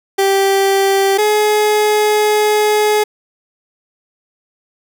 30% pulse tone pair in turn, 390.9 / 422.6 Hz, G4 / G#4, -5 / +30 cents, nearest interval minor second, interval 135 cents, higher second, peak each -8 dBFS, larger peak neither, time 0.18-1.18 / 1.18-3.04 s, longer second, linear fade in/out 10 ms, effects none

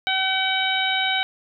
harmonic tone, 761 Hz, F#5, 48 cents sharp, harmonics 1 / 2 / 3 / 4 / 5, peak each -26 / -26 / -26 / -26 / -26 dBFS, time 0.07-1.23 s, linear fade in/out 0 ms, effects none

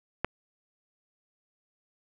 click, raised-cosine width 0.5 ms, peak -11 dBFS, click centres 0.246 s, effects none

